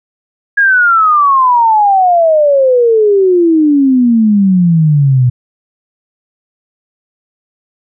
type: exponential sweep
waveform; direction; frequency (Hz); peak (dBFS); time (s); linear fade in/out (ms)
sine; down; 1661.2 to 121.6; -5; 0.57-5.3; 10
effects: none